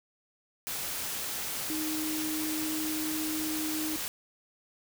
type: tone in noise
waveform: sine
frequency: 311.1 Hz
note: D#4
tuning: in tune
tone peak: -32 dBFS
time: 1.7-3.96 s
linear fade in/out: 0 ms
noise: white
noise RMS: -35 dBFS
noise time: 0.67-4.08 s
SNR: 0 dB
effects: none